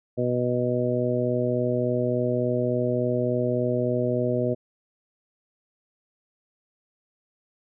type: harmonic tone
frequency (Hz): 123.47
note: B2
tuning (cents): 0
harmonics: 1 / 2 / 3 / 4 / 5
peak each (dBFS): -28 / -28 / -28 / -28 / -28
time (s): 0.17-4.55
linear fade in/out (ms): 20
effects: none